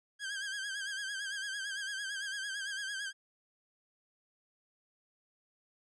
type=tone with vibrato; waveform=sawtooth; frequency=1604 Hz; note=G6; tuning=39 cents sharp; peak=-33 dBFS; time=0.19-3.13 s; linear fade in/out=50 ms; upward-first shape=sine; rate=8.9 Hz; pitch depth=72 cents each way; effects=resampled to 22050 Hz